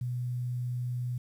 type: tone with quantisation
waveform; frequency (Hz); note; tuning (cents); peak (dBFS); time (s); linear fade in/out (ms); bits
sine; 123.4; B2; -1; -30; 0.01-1.18; 5; 10
effects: none